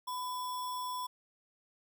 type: tone with sample-and-hold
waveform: sine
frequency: 1001 Hz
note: B5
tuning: 23 cents sharp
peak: -35 dBFS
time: 0.07-1.07 s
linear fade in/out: 10 ms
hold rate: 4410 Hz
effects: none